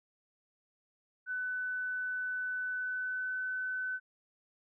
sine tone with pitch glide, 1500 to 1511.3 Hz, F#6 to F#6, +23 to +36 cents, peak -33 dBFS, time 1.26-4 s, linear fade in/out 50 ms, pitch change +13 cents, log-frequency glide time 2.67-3.38 s, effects none

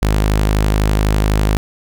sawtooth tone, 52 Hz, G#1, 3 cents sharp, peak -8 dBFS, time 0.02-1.57 s, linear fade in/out 0 ms, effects none

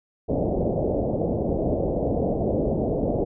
white low-pass noise, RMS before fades -24 dBFS, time 0.28-3.25 s, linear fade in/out 20 ms, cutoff 650 Hz, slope 48 dB/octave, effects none

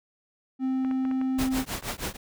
triangle tone, 261.6 Hz, C4, in tune, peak -22 dBFS, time 0.59-1.65 s, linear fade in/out 50 ms
clicks, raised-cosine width 0.5 ms, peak -26 dBFS, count 8, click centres 0.848 / 0.912 / 1.052 / 1.113 / 1.214 / 1.443 / 1.826 / 1.881 s
pink noise with tremolo, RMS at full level -29 dBFS, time 1.38-2.17 s, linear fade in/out 10 ms, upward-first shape triangle, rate 6.3 Hz, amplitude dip 100%
effects none

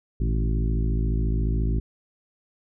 harmonic tone with a mistuned harmonic, 54.3 Hz, A1, 22 cents flat, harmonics 1 / 2 / 3 / 4 / 5 / 6 / 7, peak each -22 / -28 / -32 / -34 / -36 / -38 / -39 dBFS, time 0.2-1.8 s, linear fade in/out 5 ms, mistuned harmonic 2, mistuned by +97 cents, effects none

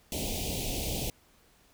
pink band-stop noise, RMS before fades -33 dBFS, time 0.12-1.1 s, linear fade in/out 2 ms, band 780 to 2400 Hz, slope 48 dB/octave, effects pink hiss -63 dBFS RMS until 1.73 s

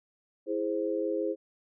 sine chord, E augmented, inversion none, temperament equal, 329.6 / 415.3 / 523.3 Hz, E4 / G#4 / B#4, 0 / 0 / 0 cents, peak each -32 dBFS, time 0.46-1.36 s, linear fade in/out 50 ms, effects none

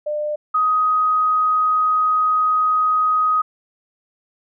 sine tone pair in turn, 599 / 1254.7 Hz, D5 / D#6, +34 / +14 cents, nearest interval octave + minor second, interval 1280 cents, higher second, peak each -20 / -14 dBFS, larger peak second, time 0.06-0.36 / 0.54-3.42 s, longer second, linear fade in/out 10 ms, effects none

